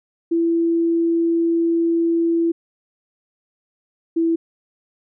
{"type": "tone pair in turn", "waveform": "sine", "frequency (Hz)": [334.4, 330.6], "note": ["E4", "E4"], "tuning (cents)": [25, 5], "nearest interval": "unison", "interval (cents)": 20, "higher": "first", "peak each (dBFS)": -15, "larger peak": "neither", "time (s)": [[0.31, 2.52], [4.16, 4.36]], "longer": "first", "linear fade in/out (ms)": 10, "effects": []}